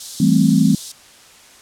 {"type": "high-pass noise", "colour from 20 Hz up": "white", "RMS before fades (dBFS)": -29, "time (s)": [0, 0.92], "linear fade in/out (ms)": 5, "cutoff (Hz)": 3400, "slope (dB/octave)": 48}
{"type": "chord", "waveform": "sine", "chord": "A minor seventh", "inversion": "second", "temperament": "equal", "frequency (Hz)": [164.81, 196, 220, 261.6], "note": ["E3", "G3", "A3", "C4"], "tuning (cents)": [0, 0, 0, 0], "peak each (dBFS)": -16, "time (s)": [0.2, 0.75], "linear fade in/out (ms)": 5}
{"effects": ["white hiss -45 dBFS RMS until 1.61 s", "low-pass 9000 Hz 12 dB/octave"]}